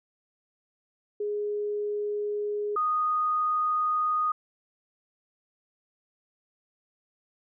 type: tone pair in turn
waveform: sine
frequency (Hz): 415.3 / 1238.4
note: G#4 / D#6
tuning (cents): 0 / -9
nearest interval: octave + perfect fifth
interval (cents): 1891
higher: second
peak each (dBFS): -27 / -23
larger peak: second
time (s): 1.2-2.76 / 2.76-4.32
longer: neither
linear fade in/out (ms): 5
effects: none